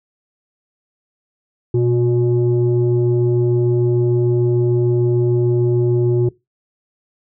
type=tone pair together; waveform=sine; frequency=122.3 / 360.2 Hz; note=B2 / F#4; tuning=-16 / -46 cents; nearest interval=octave + perfect fifth; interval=1870 cents; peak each=-14 dBFS; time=1.74-6.29 s; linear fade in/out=5 ms; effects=noise-tail reverb RT60 0.2 s tail -21 dB re dry + tanh soft clip ceiling -8 dBFS